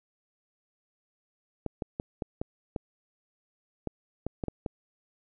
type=clicks; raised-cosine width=2 ms; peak=-18 dBFS; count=11; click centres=1.663 / 1.822 / 1.999 / 2.222 / 2.415 / 2.762 / 3.873 / 4.266 / 4.438 / 4.483 / 4.662 s; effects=none